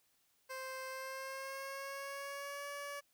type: tone with pitch glide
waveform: 15% pulse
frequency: 523.3 to 570.7 Hz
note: C5 to D5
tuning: 0 to -50 cents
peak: -36 dBFS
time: 0.49-3.01 s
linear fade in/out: 20 ms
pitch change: +150 cents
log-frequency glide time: 0.89-2.68 s
effects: white hiss -75 dBFS RMS until 3.13 s